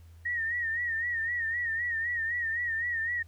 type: tone with vibrato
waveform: sine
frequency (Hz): 1864.7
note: A#6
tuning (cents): 0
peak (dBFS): -28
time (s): 0.25-3.23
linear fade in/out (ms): 10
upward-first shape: sine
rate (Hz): 3.9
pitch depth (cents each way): 76
effects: added 83 Hz sine -49 dBFS peak until 3.27 s + pink hiss -66 dBFS RMS until 3.27 s